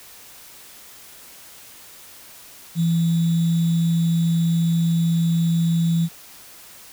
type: tone with sample-and-hold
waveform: sine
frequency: 167 Hz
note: E3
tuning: 23 cents sharp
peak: -16 dBFS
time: 2.75-6.09 s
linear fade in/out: 50 ms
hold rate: 3675 Hz
effects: white hiss -44 dBFS RMS until 6.92 s

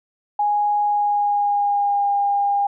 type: tone with pitch glide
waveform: sine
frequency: 828 to 807.2 Hz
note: G#5 to G#5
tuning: -5 to -49 cents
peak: -16 dBFS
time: 0.39-2.67 s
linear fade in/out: 5 ms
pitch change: -44 cents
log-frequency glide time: 0.83-2.1 s
effects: none

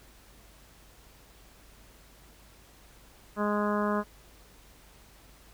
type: harmonic tone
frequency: 207.7 Hz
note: G#3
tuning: in tune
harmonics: 1 / 2 / 3 / 4 / 5 / 6 / 7 / 8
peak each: -29 / -33 / -33 / -41 / -33 / -36 / -40 / -42 dBFS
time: 3.36-4.04 s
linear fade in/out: 50 ms
effects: added 50 Hz sine -57 dBFS peak until 5.53 s + pink hiss -57 dBFS RMS until 5.53 s

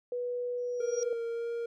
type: tone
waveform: sine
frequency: 489.7 Hz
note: B4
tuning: 15 cents flat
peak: -31 dBFS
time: 0.12-1.13 s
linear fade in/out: 2 ms
type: tone with exponential growth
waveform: sine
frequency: 5720 Hz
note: F8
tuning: 41 cents sharp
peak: -35 dBFS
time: 0.58-1.03 s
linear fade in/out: 0 ms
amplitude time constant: 96 ms
type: tone with vibrato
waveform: triangle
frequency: 466.2 Hz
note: A#4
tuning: in tune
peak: -30 dBFS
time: 0.8-1.66 s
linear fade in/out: 5 ms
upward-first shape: sine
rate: 1.7 Hz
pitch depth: 9 cents each way
effects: none

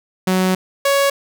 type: tone pair in turn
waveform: sawtooth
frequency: 186 / 557.4 Hz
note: F#3 / C#5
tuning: +9 / +9 cents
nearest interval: octave + perfect fifth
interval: 1900 cents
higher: second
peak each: -10 / -9 dBFS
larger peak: second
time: 0.27-0.55 / 0.85-1.1 s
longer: first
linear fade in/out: 5 ms
effects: none

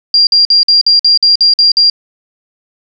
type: tone bursts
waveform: sine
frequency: 4772 Hz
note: D8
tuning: 27 cents sharp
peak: -4 dBFS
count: 10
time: 0.14-1.899 s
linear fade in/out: 2 ms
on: 130 ms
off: 51 ms
effects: none

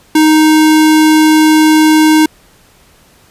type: tone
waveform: square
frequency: 311.1 Hz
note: D#4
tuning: in tune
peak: -5 dBFS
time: 0.15-2.26 s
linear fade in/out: 5 ms
effects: pink hiss -46 dBFS RMS until 3.3 s + resampled to 32000 Hz

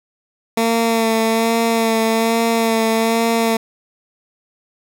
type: tone with vibrato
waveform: 15% pulse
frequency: 226.6 Hz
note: A#3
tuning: 49 cents flat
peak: -8 dBFS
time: 0.57-3.57 s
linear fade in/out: 5 ms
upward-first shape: sine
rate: 1.2 Hz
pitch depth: 23 cents each way
effects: none

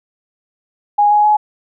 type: tone with pitch steps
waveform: sine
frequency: 826 / 835.1 / 844.3 Hz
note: G#5 / G#5 / G#5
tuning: -10 / +9 / +28 cents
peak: -8 dBFS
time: 0.98-1.37 s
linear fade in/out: 10 ms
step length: 130 ms
effects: none

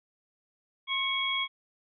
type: tone cluster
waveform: sine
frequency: 1071 / 2225 / 3307 Hz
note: C6 / C#7 / G#7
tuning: +40 / +6 / -8 cents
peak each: -34 / -31 / -30 dBFS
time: 0.87-1.48 s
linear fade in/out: 50 ms
effects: none

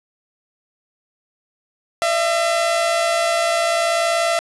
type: tone pair together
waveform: sawtooth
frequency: 612.5 / 673 Hz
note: D#5 / E5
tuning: -27 / +36 cents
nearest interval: major second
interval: 163 cents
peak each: -21 / -13 dBFS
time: 2.02-4.39 s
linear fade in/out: 0 ms
effects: resampled to 24000 Hz + 7-bit

